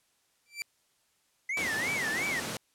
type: tone with exponential growth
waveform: sawtooth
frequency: 2341 Hz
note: D7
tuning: 6 cents flat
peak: -26 dBFS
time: 0.46-0.62 s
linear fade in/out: 0 ms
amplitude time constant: 33 ms
type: tone with vibrato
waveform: triangle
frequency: 2000 Hz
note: B6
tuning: 21 cents sharp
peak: -28 dBFS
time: 1.49-2.4 s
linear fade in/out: 5 ms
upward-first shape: sine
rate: 2.9 Hz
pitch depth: 250 cents each way
type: high-pass noise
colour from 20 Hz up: pink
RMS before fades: -36 dBFS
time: 1.57-2.57 s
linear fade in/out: 2 ms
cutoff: 160 Hz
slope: 12 dB/octave
effects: white hiss -71 dBFS RMS until 2.74 s + low-pass 11000 Hz 12 dB/octave